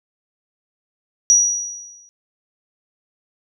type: tone with exponential decay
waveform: sine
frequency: 5800 Hz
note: F#8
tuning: 35 cents flat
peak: -7 dBFS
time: 1.3-2.09 s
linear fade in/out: 0 ms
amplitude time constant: 170 ms
effects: none